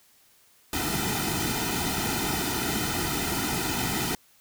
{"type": "noise with comb filter", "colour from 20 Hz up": "pink", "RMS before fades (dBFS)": -28, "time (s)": [0.73, 4.15], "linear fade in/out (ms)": 2, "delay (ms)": 1.8, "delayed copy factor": -1, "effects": ["white hiss -60 dBFS RMS until 4.4 s"]}